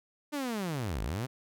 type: linear two-way sweep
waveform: sawtooth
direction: down then up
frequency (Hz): 303.2 to 46.25 to 137.7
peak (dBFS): -28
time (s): 0.32-1.27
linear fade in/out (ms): 20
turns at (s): 1.02
effects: none